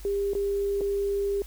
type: tone with dropouts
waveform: sine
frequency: 400 Hz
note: G4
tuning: 35 cents sharp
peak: -24 dBFS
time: 0.05-1.42 s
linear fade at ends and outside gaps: 1 ms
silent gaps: 0.334-0.351 / 0.809-0.814 s
effects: added 50 Hz sine -40 dBFS peak until 1.46 s + white hiss -51 dBFS RMS until 1.46 s